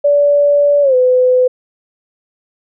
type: tone with pitch glide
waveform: sine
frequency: 577 to 505.2 Hz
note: D5 to B4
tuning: -31 to +39 cents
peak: -7 dBFS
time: 0.04-1.48 s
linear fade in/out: 10 ms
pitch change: -230 cents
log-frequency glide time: 0.82-0.95 s
effects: none